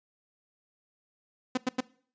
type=tone bursts; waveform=sawtooth; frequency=254.6 Hz; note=C4; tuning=47 cents flat; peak=-21 dBFS; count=3; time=1.55-1.806 s; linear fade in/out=5 ms; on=24 ms; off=92 ms; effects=noise-tail reverb RT60 0.5 s tail -22 dB re dry + resampled to 16000 Hz